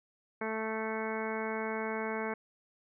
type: harmonic tone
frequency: 220 Hz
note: A3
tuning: in tune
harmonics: 1 / 2 / 3 / 4 / 5 / 6 / 7 / 8 / 9 / 10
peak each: -39 / -37 / -42 / -41 / -44 / -47 / -43 / -48 / -49 / -43 dBFS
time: 0.41-2.34 s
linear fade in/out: 5 ms
effects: none